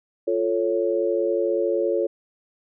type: chord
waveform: sine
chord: F augmented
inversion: none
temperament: equal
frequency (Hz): 349.2 / 440 / 554.4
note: F4 / A4 / C#5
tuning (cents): 0 / 0 / 0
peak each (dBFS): -24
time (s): 0.27-2.07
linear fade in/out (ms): 10
effects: none